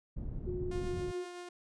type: low-pass noise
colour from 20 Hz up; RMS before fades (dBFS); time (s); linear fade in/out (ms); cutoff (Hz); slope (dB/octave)
pink; -39; 0.16-1.12; 10; 210; 12
type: tone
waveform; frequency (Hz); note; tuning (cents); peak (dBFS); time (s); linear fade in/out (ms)
sine; 361.9; F#4; -38; -36; 0.46-1.26; 20
type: tone with tremolo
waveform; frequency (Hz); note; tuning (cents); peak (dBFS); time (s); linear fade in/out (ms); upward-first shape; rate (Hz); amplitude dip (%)
sawtooth; 354.4; F4; +25; -38; 0.71-1.49; 5; triangle; 7.7; 30
effects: resampled to 22050 Hz